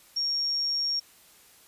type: tone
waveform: sine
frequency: 5550 Hz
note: F8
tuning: 12 cents flat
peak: -25 dBFS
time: 0.16-1 s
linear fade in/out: 10 ms
effects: white hiss -56 dBFS RMS until 1.67 s + resampled to 32000 Hz